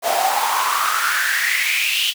pink noise with high-pass filter sweep, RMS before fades -19 dBFS, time 0.02-2.14 s, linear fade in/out 50 ms, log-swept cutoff 650 to 3100 Hz, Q 6.9, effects none

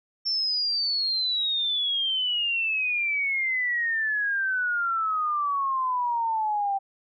sine exponential sweep, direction down, 5420 to 779 Hz, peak -23 dBFS, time 0.25-6.79 s, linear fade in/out 20 ms, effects none

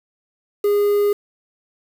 triangle tone with quantisation, 410 Hz, G#4, 22 cents flat, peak -12 dBFS, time 0.64-1.13 s, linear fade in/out 5 ms, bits 6, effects none

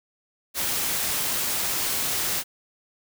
white noise, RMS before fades -26 dBFS, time 0.54-2.44 s, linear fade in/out 50 ms, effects none

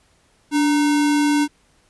sine tone with sample-and-hold, 292.1 Hz, D4, 9 cents flat, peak -14 dBFS, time 0.51-1.48 s, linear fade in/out 50 ms, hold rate 1225 Hz, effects pink hiss -59 dBFS RMS until 1.89 s + resampled to 24000 Hz

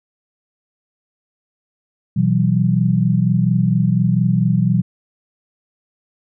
sine chord, B suspended fourth, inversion none, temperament equal with one note detuned, 123.47 / 164.81 / 189.1 Hz, B2 / E3 / F#3, 0 / 0 / +38 cents, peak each -17 dBFS, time 2.16-4.82 s, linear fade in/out 10 ms, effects none

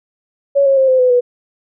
sine tone with pitch steps, 559 / 544.7 / 530.7 / 517.1 / 503.8 / 490.9 Hz, C#5 / C#5 / C5 / C5 / B4 / B4, +14 / -30 / +24 / -20 / +34 / -10 cents, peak -8 dBFS, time 0.55-1.21 s, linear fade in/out 20 ms, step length 110 ms, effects none

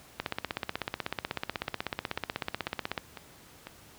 two click trains, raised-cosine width 0.3 ms, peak -14 / -24 dBFS, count 46 / 5, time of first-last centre 0.2-2.978 / 1.68-3.67 s, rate 16.2 / 2.01 Hz, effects pink hiss -54 dBFS RMS until 3.98 s + high-pass 60 Hz 12 dB/octave

